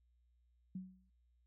sine tone with exponential decay, 186.4 Hz, F#3, 13 cents sharp, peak -39 dBFS, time 0.75-1.1 s, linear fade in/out 5 ms, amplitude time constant 74 ms, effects added 60 Hz sine -70 dBFS peak until 1.46 s

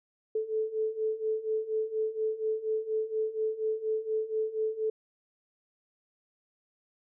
sine beating tone pair, 434.6 / 438.8 Hz, A4 / A4, -21 / -5 cents, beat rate 4.2 Hz, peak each -33 / -30 dBFS, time 0.35-4.9 s, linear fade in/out 5 ms, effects none

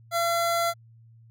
25% pulse tone, 680 Hz, F5, 46 cents flat, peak -19 dBFS, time 0.11-0.74 s, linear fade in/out 50 ms, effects added 114 Hz sine -50 dBFS peak until 1.3 s

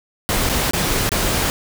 pink noise with dropouts, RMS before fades -19 dBFS, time 0.29-1.5 s, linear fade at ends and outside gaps 0 ms, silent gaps 0.491-0.496 / 0.71-0.734 / 1.092-1.118 s, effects none

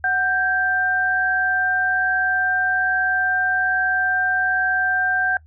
sine tone pair together, 740 / 1575.3 Hz, F#5 / G6, 0 / +8 cents, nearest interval octave + minor second, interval 1308 cents, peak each -23 / -18 dBFS, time 0.04-5.37 s, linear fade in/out 2 ms, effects noise-tail reverb RT60 0.1 s tail -22 dB re dry + added 78 Hz sine -46 dBFS peak until 5.46 s

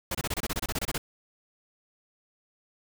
pink noise bursts, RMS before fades -30 dBFS, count 14, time 0.11-0.98 s, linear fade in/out 5 ms, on 38 ms, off 26 ms, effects none

